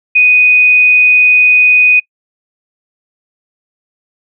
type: tone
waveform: sine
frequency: 2489 Hz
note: D#7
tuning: in tune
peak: -4 dBFS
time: 0.15-2 s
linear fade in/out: 10 ms
effects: noise-tail reverb RT60 0.1 s tail -24 dB re dry